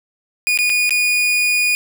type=tone with dropouts; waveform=40% pulse; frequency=2456 Hz; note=D#7; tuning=23 cents flat; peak=-13 dBFS; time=0.47-1.75 s; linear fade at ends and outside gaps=0 ms; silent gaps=0.575-0.588 / 0.696-0.7 / 0.894-0.907 s; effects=none